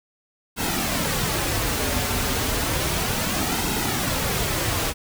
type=noise with flanger; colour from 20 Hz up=pink; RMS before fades=-24 dBFS; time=0.56-4.94 s; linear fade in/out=50 ms; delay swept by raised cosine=1.7 to 6.2 ms; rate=0.32 Hz; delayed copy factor=-0.55; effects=none